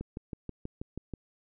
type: click train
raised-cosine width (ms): 3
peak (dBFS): -24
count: 8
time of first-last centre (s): 0.01-1.137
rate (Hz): 6.21
effects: none